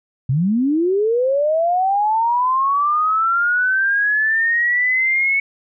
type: linear sweep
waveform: sine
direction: up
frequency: 121.2 to 2217 Hz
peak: -14 dBFS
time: 0.29-5.4 s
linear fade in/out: 5 ms
effects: none